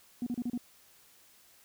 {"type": "tone bursts", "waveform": "sine", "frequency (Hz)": 242.6, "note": "B3", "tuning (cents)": -31, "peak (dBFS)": -29, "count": 5, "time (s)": [0.22, 0.577], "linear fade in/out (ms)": 2, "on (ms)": 45, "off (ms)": 33, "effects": ["tanh soft clip ceiling -27 dBFS", "white hiss -61 dBFS RMS until 1.64 s"]}